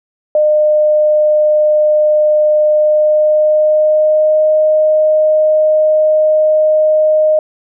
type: tone with pitch glide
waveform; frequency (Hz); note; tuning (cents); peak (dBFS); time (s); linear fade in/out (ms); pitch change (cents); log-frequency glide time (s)
sine; 607 to 618; D#5 to D#5; -43 to -12; -7; 0.35-7.39; 2; +31; 2.69-4.45
effects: none